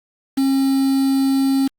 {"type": "tone with quantisation", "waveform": "triangle", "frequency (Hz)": 269.9, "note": "C#4", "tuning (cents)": -46, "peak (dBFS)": -12, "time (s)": [0.37, 1.68], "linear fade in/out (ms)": 10, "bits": 5, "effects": ["Opus 48 kbps"]}